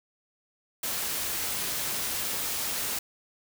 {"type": "noise", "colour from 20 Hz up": "white", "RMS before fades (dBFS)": -31, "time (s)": [0.83, 2.99], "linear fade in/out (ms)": 5, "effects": []}